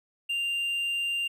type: tone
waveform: triangle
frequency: 2788 Hz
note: F7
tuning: 4 cents flat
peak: -25 dBFS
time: 0.29-1.28 s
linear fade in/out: 10 ms
effects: none